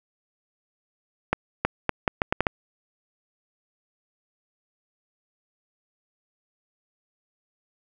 accelerating click train, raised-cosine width 0.5 ms, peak -5 dBFS, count 8, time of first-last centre 1.33-2.468 s, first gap 320 ms, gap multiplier 0.76, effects none

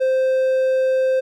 triangle tone, 522 Hz, C5, 4 cents flat, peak -13 dBFS, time 0-1.21 s, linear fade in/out 20 ms, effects none

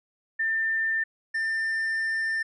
sine / triangle tone pair in turn, 1793 / 1793 Hz, A6 / A6, +32 / +32 cents, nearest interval unison, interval 0 cents, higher neither, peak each -23 dBFS, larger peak neither, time 0.39-1.04 / 1.34-2.43 s, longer second, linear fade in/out 10 ms, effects resampled to 24000 Hz

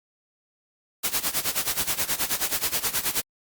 white noise with tremolo, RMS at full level -23 dBFS, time 1.03-3.22 s, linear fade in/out 20 ms, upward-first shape sine, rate 9.4 Hz, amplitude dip 85%, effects Opus 48 kbps

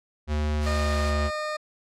square tone with pitch glide, 75.3 to 73.58 Hz, D2 to D2, +44 to +4 cents, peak -24 dBFS, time 0.27-1.31 s, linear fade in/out 50 ms, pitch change -40 cents, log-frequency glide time 0.55-0.93 s
white noise, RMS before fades -36 dBFS, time 0.6-1.14 s, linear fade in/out 50 ms
20% pulse tone, 610 Hz, D#5, 34 cents flat, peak -23 dBFS, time 0.66-1.57 s, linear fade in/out 10 ms
effects low-pass 6000 Hz 12 dB/octave

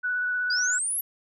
sine tone with vibrato, 1480 Hz, F#6, in tune, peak -24 dBFS, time 0.03-0.79 s, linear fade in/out 20 ms, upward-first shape square, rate 16 Hz, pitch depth 10 cents each way
sine exponential sweep, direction up, 4694 to 11810 Hz, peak -25 dBFS, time 0.5-1.01 s, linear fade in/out 5 ms
effects none

